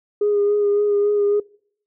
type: tone with vibrato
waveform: sine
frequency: 410.9 Hz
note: G#4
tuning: 18 cents flat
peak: -14 dBFS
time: 0.21-1.4 s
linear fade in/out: 5 ms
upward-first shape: sine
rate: 3.6 Hz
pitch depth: 20 cents each way
effects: noise-tail reverb RT60 0.6 s tail -24 dB re dry + tanh soft clip ceiling -11 dBFS